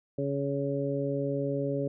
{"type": "harmonic tone", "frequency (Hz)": 140, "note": "C#3", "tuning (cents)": 18, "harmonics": [1, 2, 3, 4], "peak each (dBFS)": [-33, -33, -33, -33], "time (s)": [0.18, 1.88], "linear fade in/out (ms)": 5, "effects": []}